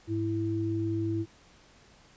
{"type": "tone pair together", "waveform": "sine", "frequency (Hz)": [104.2, 330.3], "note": ["G#2", "E4"], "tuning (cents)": [6, 4], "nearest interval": "octave + minor sixth", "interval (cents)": 1998, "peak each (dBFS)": [-31, -29], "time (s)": [0.07, 1.26], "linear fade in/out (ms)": 50, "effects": ["pink hiss -58 dBFS RMS until 2.16 s", "resampled to 16000 Hz"]}